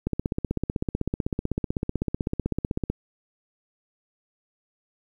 click train, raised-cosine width 3 ms, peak -12 dBFS, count 46, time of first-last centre 0.07-2.9 s, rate 15.9 Hz, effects 9-bit

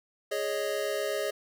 square chord, Ab suspended fourth, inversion none, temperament equal, 415.3 / 554.4 / 622.3 Hz, Ab4 / Db5 / Eb5, 0 / 0 / 0 cents, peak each -34 dBFS, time 0.31-1.31 s, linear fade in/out 10 ms, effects none

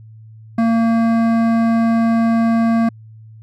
sine tone with hard clipping, 228.5 Hz, A#3, 34 cents flat, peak -14 dBFS, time 0.58-2.89 s, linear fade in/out 5 ms, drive 13 dB, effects added 110 Hz sine -37 dBFS peak until 3.42 s

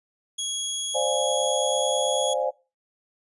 20% pulse tone with pitch glide, 3322 to 3345 Hz, G#7 to G#7, 0 to +12 cents, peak -21 dBFS, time 0.38-2.34 s, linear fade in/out 10 ms, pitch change +12 cents, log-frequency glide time 0.59-2.01 s
sine chord, D half-diminished seventh, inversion third, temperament equal with one note detuned, 523.3 / 592.4 / 698.5 / 830.6 Hz, C5 / D5 / F5 / Ab5, 0 / +15 / 0 / 0 cents, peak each -26 / -27 / -31 / -30 dBFS, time 0.94-2.51 s, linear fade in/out 20 ms
effects noise-tail reverb RT60 0.3 s tail -21 dB re dry + resampled to 24000 Hz

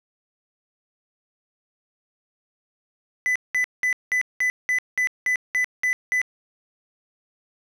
triangle tone bursts, 2000 Hz, B6, 21 cents sharp, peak -17 dBFS, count 11, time 3.26-6.216 s, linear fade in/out 0 ms, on 96 ms, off 190 ms, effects none

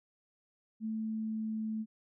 sine tone with pitch glide, 220 to 218.7 Hz, A3 to A3, 0 to -10 cents, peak -33 dBFS, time 0.8-1.86 s, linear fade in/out 50 ms, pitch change -10 cents, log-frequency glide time 0.91-1.63 s, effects none

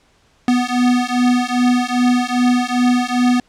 square beating tone pair, 245.8 / 248.3 Hz, B3 / B3, -8 / +9 cents, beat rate 2.5 Hz, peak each -17 dBFS, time 0.48-3.4 s, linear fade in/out 2 ms, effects pink hiss -56 dBFS RMS until 3.48 s + low-pass 7000 Hz 12 dB/octave

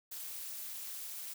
blue noise with amplitude modulation, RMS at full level -40 dBFS, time 0.11-1.34 s, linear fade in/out 10 ms, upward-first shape sine, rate 283 Hz, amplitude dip 80%, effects none

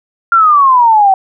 sine exponential sweep, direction down, 1396.9 to 754 Hz, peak -4 dBFS, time 0.32-1.14 s, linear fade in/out 2 ms, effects none

